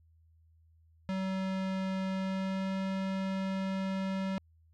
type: tone with pitch glide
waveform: square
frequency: 190 to 191.54 Hz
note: F#3 to G3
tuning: +46 to -40 cents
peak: -32 dBFS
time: 1.09-4.38 s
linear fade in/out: 0 ms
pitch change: +14 cents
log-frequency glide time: 2.07-2.77 s
effects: added 81 Hz sine -61 dBFS peak until 4.73 s + low-pass 4000 Hz 12 dB/octave